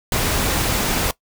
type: noise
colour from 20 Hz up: pink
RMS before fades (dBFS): -20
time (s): 0.12-1.11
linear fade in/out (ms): 2
effects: noise-tail reverb RT60 0.1 s tail -19 dB re dry